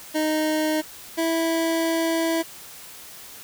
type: tone pair in turn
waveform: 25% pulse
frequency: 310 / 328.4 Hz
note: D#4 / E4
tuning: -6 / -6 cents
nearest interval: minor second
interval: 100 cents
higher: second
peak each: -17 / -17 dBFS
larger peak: neither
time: 0.14-0.82 / 1.17-2.43 s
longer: second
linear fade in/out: 20 ms
effects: white hiss -42 dBFS RMS until 3.43 s